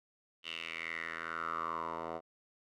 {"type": "tone with band-pass filter sweep", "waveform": "10% pulse", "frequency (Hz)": 82.41, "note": "E2", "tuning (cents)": 0, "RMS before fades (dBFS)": -40, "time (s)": [0.43, 2.21], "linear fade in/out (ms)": 50, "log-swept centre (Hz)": [3000, 740], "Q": 5.7, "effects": []}